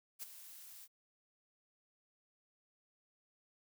blue noise with ADSR envelope, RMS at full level -43 dBFS, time 0.19-0.88 s, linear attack 36 ms, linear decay 17 ms, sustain -11 dB, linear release 46 ms, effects none

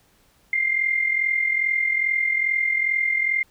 sine tone with amplitude modulation, 2100 Hz, C7, 6 cents sharp, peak -16 dBFS, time 0.53-3.43 s, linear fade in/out 2 ms, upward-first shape sine, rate 42.4 Hz, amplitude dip 65%, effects pink hiss -60 dBFS RMS until 3.5 s

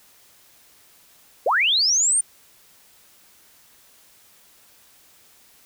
sine linear sweep, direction up, 424.1 to 9130 Hz, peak -16 dBFS, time 1.46-2.21 s, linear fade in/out 5 ms, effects white hiss -54 dBFS RMS until 5.65 s

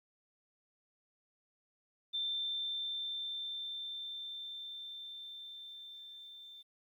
sine tone with level ramp, 3565 Hz, A7, 22 cents sharp, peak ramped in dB -33 to -50 dBFS, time 2.13-6.63 s, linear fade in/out 20 ms, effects 12-bit

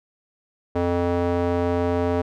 square tone with band-pass filter, 87.31 Hz, F2, in tune, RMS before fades -22 dBFS, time 0.75-2.22 s, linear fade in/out 10 ms, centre 510 Hz, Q 1.2, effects none

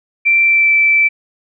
sine tone with pitch glide, 2349 to 2326 Hz, D7 to D7, 0 to -17 cents, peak -8 dBFS, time 0.25-1.09 s, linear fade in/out 20 ms, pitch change -17 cents, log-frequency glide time 0.42-0.72 s, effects none

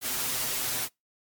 white noise with comb filter, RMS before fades -30 dBFS, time 0.01-0.89 s, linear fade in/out 50 ms, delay 7.9 ms, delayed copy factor +0.7, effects noise-tail reverb RT60 0.2 s tail -26 dB re dry + MP3 96 kbps

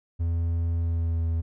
triangle tone with pitch glide, 84 to 82.41 Hz, E2 to E2, +33 to 0 cents, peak -21 dBFS, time 0.19-1.42 s, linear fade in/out 20 ms, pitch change -33 cents, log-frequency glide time 0.8-1.26 s, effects none

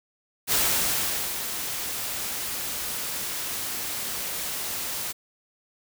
white noise with ADSR envelope, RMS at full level -22 dBFS, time 0.47-5.13 s, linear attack 51 ms, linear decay 820 ms, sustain -9 dB, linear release 22 ms, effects none

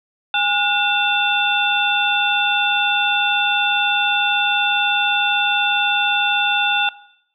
sine tone cluster, 818 / 1445 / 2696 / 3543 Hz, G#5 / F#6 / E7 / A7, -26 / -41 / +38 / +11 cents, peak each -21 dBFS, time 0.34-6.89 s, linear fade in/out 2 ms, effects noise-tail reverb RT60 0.7 s tail -18 dB re dry

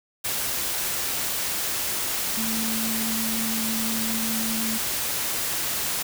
sine tone in noise, 223.6 Hz, A3, 28 cents sharp, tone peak -28 dBFS, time 2.37-4.78 s, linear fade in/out 10 ms, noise white, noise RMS -27 dBFS, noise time 0.24-6.03 s, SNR -4 dB, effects none

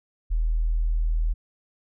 sine tone, 40.23 Hz, E1, 41 cents flat, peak -20 dBFS, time 0.3-1.34 s, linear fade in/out 20 ms, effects none

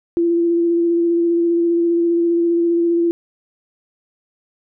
sine tone with vibrato, 340 Hz, F4, 46 cents flat, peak -13 dBFS, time 0.17-3.11 s, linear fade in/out 0 ms, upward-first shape square, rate 15 Hz, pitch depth 12 cents each way, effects none

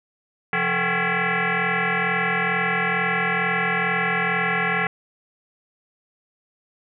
sine tone with frequency modulation, 174.61 Hz, F3, in tune, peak -19 dBFS, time 0.53-4.87 s, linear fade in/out 2 ms, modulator 307 Hz, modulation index 7.3, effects none

